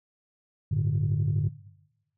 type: chord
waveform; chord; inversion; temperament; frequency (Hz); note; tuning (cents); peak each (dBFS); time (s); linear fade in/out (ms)
sine; G suspended second; none; equal; 98 / 110 / 146.83; G2 / A2 / D3; 0 / 0 / 0; -27 / -26 / -25; 0.71-1.49; 10
effects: noise-tail reverb RT60 1.0 s tail -19 dB re dry + tanh soft clip ceiling -18 dBFS